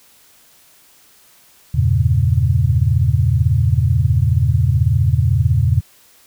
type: chord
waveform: sine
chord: E diminished seventh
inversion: none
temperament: equal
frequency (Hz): 82.41 / 98 / 116.54 / 138.59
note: E2 / G2 / Bb2 / Db3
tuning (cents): 0 / 0 / 0 / 0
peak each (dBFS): -17 / -18 / -16 / -18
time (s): 1.74-5.81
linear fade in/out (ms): 10
effects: white hiss -50 dBFS RMS until 6.26 s